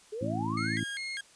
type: exponential sweep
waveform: sine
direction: up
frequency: 410 to 2100 Hz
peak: -34 dBFS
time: 0.12-0.8 s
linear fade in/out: 10 ms
type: harmonic tone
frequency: 55 Hz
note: A1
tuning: in tune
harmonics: 2 / 3 / 4 / 5 / 6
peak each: -35 / -38 / -36 / -37 / -38 dBFS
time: 0.21-0.84 s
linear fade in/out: 5 ms
type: tone with vibrato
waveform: 30% pulse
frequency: 1870 Hz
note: A#6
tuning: 5 cents sharp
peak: -32 dBFS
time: 0.57-1.21 s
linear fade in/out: 5 ms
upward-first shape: square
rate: 2.5 Hz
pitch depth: 240 cents each way
effects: white hiss -58 dBFS RMS until 1.35 s + resampled to 22050 Hz